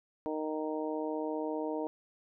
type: harmonic tone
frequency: 155 Hz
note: D#3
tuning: 6 cents flat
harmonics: 2 / 3 / 4 / 5 / 6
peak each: -36 / -37 / -39 / -45 / -42 dBFS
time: 0.26-1.87 s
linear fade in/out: 0 ms
effects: none